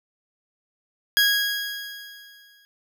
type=tone with exponential decay; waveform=20% pulse; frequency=1649 Hz; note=G#6; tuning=13 cents flat; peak=-10 dBFS; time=1.17-2.65 s; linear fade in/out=0 ms; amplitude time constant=320 ms; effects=none

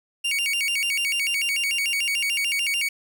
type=tone with vibrato; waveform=40% pulse; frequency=2500 Hz; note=D#7; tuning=8 cents sharp; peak=-21 dBFS; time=0.24-2.89 s; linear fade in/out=10 ms; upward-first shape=square; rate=6.8 Hz; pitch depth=190 cents each way; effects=none

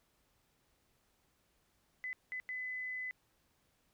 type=tone bursts at uneven times; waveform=sine; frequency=2012 Hz; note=B6; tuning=32 cents sharp; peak=-38 dBFS; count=3; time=2.04-2.13 / 2.32-2.4 / 2.49-3.11 s; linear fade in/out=0 ms; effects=pink hiss -75 dBFS RMS until 3.93 s

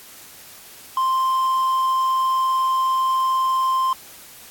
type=tone; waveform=triangle; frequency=1046.5 Hz; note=C6; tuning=in tune; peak=-15 dBFS; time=0.97-3.93 s; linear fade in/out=2 ms; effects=white hiss -43 dBFS RMS until 4.5 s + AAC 64 kbps

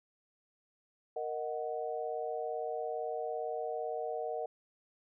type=chord; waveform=sine; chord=D# minor; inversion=second; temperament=equal; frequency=466.2 / 622.3 / 740 Hz; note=A#4 / D#5 / F#5; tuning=0 / 0 / 0 cents; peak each=-38 / -39 / -39 dBFS; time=1.16-4.46 s; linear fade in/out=5 ms; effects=none

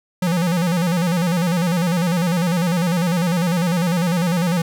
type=tone with vibrato; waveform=square; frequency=173.8 Hz; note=F3; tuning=8 cents flat; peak=-17 dBFS; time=0.22-4.62 s; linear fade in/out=5 ms; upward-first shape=square; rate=10 Hz; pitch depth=85 cents each way; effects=none

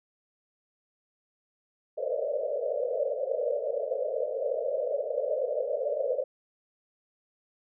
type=band-pass noise; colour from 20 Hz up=white; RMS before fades=-30 dBFS; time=1.97-6.24 s; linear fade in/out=10 ms; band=460 to 620 Hz; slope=96 dB/octave; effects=none

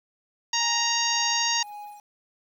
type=harmonic tone; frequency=934 Hz; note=A#5; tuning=3 cents sharp; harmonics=1 / 2 / 3 / 4 / 5 / 6 / 7; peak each=-29 / -31 / -30 / -32 / -29 / -30 / -29 dBFS; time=0.53-1.63 s; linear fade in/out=5 ms
type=tone with tremolo; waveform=triangle; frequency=829 Hz; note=G#5; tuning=3 cents flat; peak=-34 dBFS; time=0.6-2 s; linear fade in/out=2 ms; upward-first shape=sine; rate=1.9 Hz; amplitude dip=75%
effects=9-bit

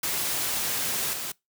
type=noise with level steps; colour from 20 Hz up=white; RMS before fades=-28 / -33 dBFS; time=0.03-1.32 s; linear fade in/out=5 ms; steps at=1.13 s; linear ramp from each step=2 ms; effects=noise-tail reverb RT60 0.2 s tail -24 dB re dry + high-pass 80 Hz 12 dB/octave

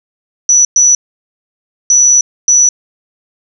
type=tone bursts at uneven times; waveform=sine; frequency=5920 Hz; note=F#8; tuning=in tune; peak=-4 dBFS; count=4; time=0.49-0.65 / 0.76-0.95 / 1.9-2.21 / 2.48-2.69 s; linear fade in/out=2 ms; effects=none

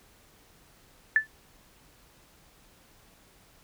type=tone with exponential decay; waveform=sine; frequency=1752 Hz; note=A6; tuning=8 cents flat; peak=-14 dBFS; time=1.16-1.27 s; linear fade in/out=1 ms; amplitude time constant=23 ms; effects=pink hiss -59 dBFS RMS until 3.63 s

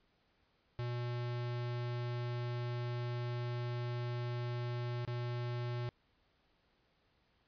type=tone with dropouts; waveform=square; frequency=120.9 Hz; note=B2; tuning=36 cents flat; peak=-37 dBFS; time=0.79-5.89 s; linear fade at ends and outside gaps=0 ms; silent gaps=5.05-5.076 s; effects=pink hiss -74 dBFS RMS until 7.47 s + resampled to 11025 Hz

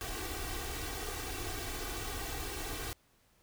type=noise with comb filter; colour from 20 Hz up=pink; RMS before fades=-39 dBFS; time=0.01-2.93 s; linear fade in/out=0 ms; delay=2.6 ms; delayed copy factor=+0.9; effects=pink hiss -69 dBFS RMS until 3.42 s

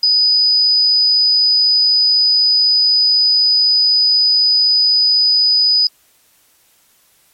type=tone; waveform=sine; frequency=4978 Hz; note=D#8; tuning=in tune; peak=-9 dBFS; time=0.03-5.87 s; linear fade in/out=2 ms; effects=white hiss -54 dBFS RMS until 7.33 s + MP3 64 kbps

